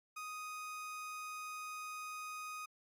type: tone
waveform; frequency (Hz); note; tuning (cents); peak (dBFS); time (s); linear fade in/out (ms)
30% pulse; 1247; D#6; +3; -40; 0.16-2.66; 10
effects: MP3 64 kbps